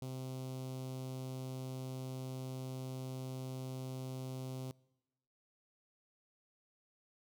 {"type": "tone with notch filter", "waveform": "sawtooth", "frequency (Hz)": 130, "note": "C3", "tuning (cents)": -11, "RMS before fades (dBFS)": -43, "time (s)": [0.02, 4.71], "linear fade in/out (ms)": 0, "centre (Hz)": 1700, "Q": 0.63, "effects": ["noise-tail reverb RT60 1.0 s tail -24 dB re dry"]}